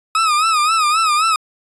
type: tone with vibrato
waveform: 40% pulse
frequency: 1261 Hz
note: D#6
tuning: 23 cents sharp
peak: -12 dBFS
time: 0.15-1.36 s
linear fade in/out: 2 ms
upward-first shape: sine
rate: 3.8 Hz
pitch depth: 100 cents each way
effects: resampled to 24000 Hz

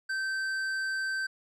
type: tone with tanh clipping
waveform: triangle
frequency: 1552 Hz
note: G6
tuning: 18 cents flat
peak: -31 dBFS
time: 0.09-1.27 s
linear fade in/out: 10 ms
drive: 14 dB
effects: none

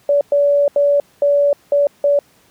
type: tone bursts at uneven times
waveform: sine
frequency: 573 Hz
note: D5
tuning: 43 cents flat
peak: -10 dBFS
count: 6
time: 0.09-0.21 / 0.32-0.68 / 0.76-1 / 1.22-1.53 / 1.72-1.87 / 2.04-2.19 s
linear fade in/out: 2 ms
effects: pink hiss -53 dBFS RMS until 2.5 s + high-pass 100 Hz 12 dB/octave

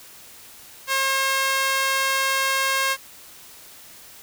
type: tone with high-pass filter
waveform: sawtooth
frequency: 537 Hz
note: C5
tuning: 45 cents sharp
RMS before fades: -22 dBFS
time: 0.87-2.97 s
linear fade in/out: 50 ms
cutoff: 1300 Hz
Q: 1.1
effects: white hiss -45 dBFS RMS until 4.22 s

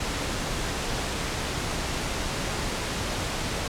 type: noise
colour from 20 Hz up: pink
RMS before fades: -29 dBFS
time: 0-3.68 s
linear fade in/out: 5 ms
effects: low-pass 8000 Hz 12 dB/octave

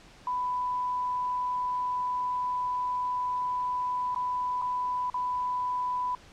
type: tone with dropouts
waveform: sine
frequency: 995 Hz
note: B5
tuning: 13 cents sharp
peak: -27 dBFS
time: 0.27-6.15 s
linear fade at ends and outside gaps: 2 ms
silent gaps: 4.147-4.16 / 4.616-4.621 / 5.1-5.142 s
effects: pink hiss -53 dBFS RMS until 6.32 s + low-pass 6000 Hz 12 dB/octave

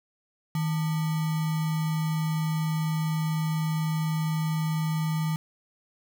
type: tone with sample-and-hold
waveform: sine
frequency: 157.9 Hz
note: D#3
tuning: 26 cents sharp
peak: -24 dBFS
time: 0.55-5.36 s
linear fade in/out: 2 ms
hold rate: 1050 Hz
effects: none

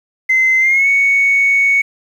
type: tone with pitch glide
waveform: sine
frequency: 2062 to 2223 Hz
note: C7 to C#7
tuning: -26 to +4 cents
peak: -8 dBFS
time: 0.29-1.82 s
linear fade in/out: 10 ms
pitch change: +130 cents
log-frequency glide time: 0.59-0.88 s
effects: tanh soft clip ceiling -5 dBFS + 7-bit

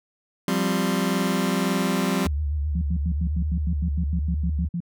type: chord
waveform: sawtooth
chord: F suspended second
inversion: none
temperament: just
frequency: 174.61 / 196.44 / 261.9 Hz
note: F3 / G3 / C4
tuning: 0 / +4 / +2 cents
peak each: -22 / -20 / -22 dBFS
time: 0.48-2.27 s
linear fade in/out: 2 ms
type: tone with vibrato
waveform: sine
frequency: 73.7 Hz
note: D2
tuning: 7 cents sharp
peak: -22 dBFS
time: 2.25-4.69 s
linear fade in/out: 20 ms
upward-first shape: sine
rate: 7.6 Hz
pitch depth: 79 cents each way
type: tone bursts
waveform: sine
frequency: 172.5 Hz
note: F3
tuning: 21 cents flat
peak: -24 dBFS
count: 14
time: 2.75-4.804 s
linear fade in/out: 5 ms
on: 65 ms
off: 88 ms
effects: none

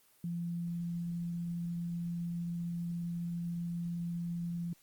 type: tone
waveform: sine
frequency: 171.4 Hz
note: F3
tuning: 32 cents flat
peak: -34 dBFS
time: 0.24-4.73 s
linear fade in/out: 2 ms
effects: white hiss -66 dBFS RMS until 4.82 s + Opus 24 kbps

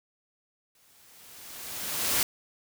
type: noise with exponential growth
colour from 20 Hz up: white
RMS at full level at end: -24 dBFS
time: 0.75-2.23 s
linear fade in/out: 2 ms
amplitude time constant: 320 ms
effects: none

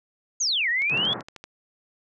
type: exponential two-way sweep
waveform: sine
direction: down then up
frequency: 6860 to 1822 to 3493 Hz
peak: -21 dBFS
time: 0.4-1.14 s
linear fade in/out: 10 ms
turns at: 0.69 s
type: click train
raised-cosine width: 0.2 ms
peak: -23 dBFS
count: 9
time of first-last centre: 0.82-1.44 s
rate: 12.9 Hz
type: band-pass noise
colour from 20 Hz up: pink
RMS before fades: -33 dBFS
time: 0.89-1.23 s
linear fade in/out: 50 ms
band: 110 to 1800 Hz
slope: 48 dB/octave
effects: none

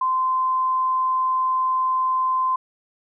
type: tone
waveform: sine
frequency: 1035 Hz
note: C6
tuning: 19 cents flat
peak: -18 dBFS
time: 0.01-2.56 s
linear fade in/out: 5 ms
effects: none

